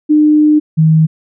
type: tone pair in turn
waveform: sine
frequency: 302.5 / 158.4 Hz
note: D#4 / D#3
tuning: -49 / +31 cents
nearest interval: major seventh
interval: 1120 cents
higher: first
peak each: -5 dBFS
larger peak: neither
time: 0.09-0.6 / 0.77-1.07 s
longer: first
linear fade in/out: 20 ms
effects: none